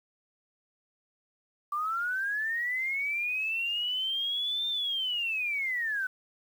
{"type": "linear two-way sweep", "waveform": "sine", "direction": "up then down", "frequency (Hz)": [1163, 3617, 1485], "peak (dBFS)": -28, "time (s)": [1.72, 6.07], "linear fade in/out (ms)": 5, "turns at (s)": 4.68, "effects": ["9-bit"]}